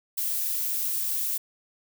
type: noise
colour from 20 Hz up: violet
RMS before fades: -28 dBFS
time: 0.17-1.38 s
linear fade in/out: 10 ms
effects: none